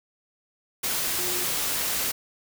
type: tone in noise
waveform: sine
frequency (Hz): 357.8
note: F4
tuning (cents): +42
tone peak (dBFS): -36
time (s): 1.18-1.45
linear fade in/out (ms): 10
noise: white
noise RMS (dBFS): -27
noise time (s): 0.83-2.12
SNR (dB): -12
effects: none